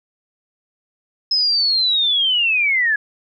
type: linear sweep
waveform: sine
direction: down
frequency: 5160 to 1661.2 Hz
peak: -14 dBFS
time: 1.31-2.96 s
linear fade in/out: 5 ms
effects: none